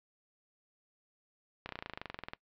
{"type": "slowing click train", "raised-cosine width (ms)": 0.3, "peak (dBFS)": -23, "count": 18, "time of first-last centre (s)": [1.66, 2.335], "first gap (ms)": 31, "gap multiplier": 1.03, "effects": ["noise-tail reverb RT60 0.1 s tail -21 dB re dry", "low-pass 4000 Hz 12 dB/octave"]}